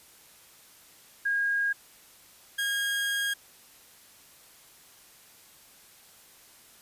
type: tone pair in turn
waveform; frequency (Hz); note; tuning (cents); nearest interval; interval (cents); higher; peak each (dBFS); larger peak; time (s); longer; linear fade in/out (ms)
sine / 30% pulse; 1630 / 1630; G#6 / G#6; -33 / -33; unison; 0; neither; -24; neither; 1.25-1.73 / 2.58-3.34; second; 10
effects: white hiss -55 dBFS RMS until 6.81 s + resampled to 32000 Hz